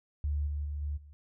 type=tone with level steps; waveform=sine; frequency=73.2 Hz; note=D2; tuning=5 cents flat; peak=-28 / -31 / -33 / -31 / -49 dBFS; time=0.24-1.13 s; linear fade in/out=0 ms; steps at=0.46 / 0.64 / 0.81 / 0.96 s; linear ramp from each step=20 ms; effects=none